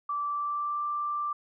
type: tone with pitch glide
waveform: sine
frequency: 1164 to 1178.2 Hz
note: D6 to D6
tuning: -16 to +5 cents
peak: -28 dBFS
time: 0.09-1.33 s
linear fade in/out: 5 ms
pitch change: +21 cents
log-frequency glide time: 0.26-0.83 s
effects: none